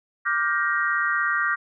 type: chord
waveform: sine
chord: G minor seventh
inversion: second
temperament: just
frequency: 1176 / 1411.2 / 1568 / 1881.6 Hz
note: D6 / F6 / G6 / Bb6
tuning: +2 / +18 / 0 / +16 cents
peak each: -26 dBFS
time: 0.25-1.56 s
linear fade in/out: 20 ms
effects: none